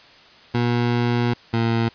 20% pulse tone pair in turn, 120 / 115.02 Hz, B2 / A#2, -49 / -23 cents, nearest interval minor second, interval 74 cents, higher first, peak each -13 dBFS, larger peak neither, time 0.54-1.34 / 1.53-1.89 s, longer first, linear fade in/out 10 ms, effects white hiss -48 dBFS RMS until 1.94 s + resampled to 11025 Hz

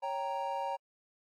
triangle chord, G diminished, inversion second, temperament equal, 554.4 / 784 / 932.3 Hz, Db5 / G5 / Bb5, 0 / 0 / 0 cents, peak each -37 / -36 / -34 dBFS, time 0.02-0.77 s, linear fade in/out 20 ms, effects AAC 64 kbps

